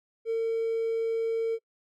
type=tone with hard clipping; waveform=triangle; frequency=453.8 Hz; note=A#4; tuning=47 cents flat; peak=-25 dBFS; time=0.25-1.59 s; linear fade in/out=50 ms; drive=4 dB; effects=noise-tail reverb RT60 0.1 s tail -25 dB re dry + MP3 96 kbps